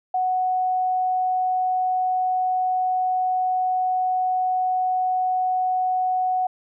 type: tone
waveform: sine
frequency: 740 Hz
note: F#5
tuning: in tune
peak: -19 dBFS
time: 0.14-6.47 s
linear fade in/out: 5 ms
effects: none